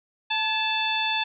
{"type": "harmonic tone with a mistuned harmonic", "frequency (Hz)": 880, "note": "A5", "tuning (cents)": 0, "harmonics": [1, 2, 3, 4, 5], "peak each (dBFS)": [-28, -32, -27, -28, -38], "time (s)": [0.3, 1.24], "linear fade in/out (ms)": 10, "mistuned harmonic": 2, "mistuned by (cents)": -48, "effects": []}